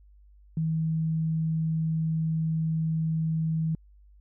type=tone; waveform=sine; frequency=160 Hz; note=D#3; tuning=49 cents sharp; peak=-24 dBFS; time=0.57-3.75 s; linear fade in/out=2 ms; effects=added 50 Hz sine -52 dBFS peak until 4.2 s